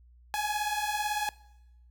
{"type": "beating tone pair", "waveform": "sawtooth", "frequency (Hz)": [830, 848], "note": ["G#5", "G#5"], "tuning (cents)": [-1, 36], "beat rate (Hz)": 18, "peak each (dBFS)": -28, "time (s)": [0.34, 1.29], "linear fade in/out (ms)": 0, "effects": ["noise-tail reverb RT60 0.9 s tail -21 dB re dry", "added 60 Hz sine -54 dBFS peak until 1.9 s"]}